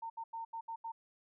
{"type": "tone bursts at uneven times", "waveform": "sine", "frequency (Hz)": 911, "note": "A#5", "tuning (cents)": -40, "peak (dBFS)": -39, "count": 6, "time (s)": [[0.02, 0.1], [0.17, 0.24], [0.33, 0.45], [0.53, 0.61], [0.68, 0.76], [0.84, 0.92]], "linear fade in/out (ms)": 10, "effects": []}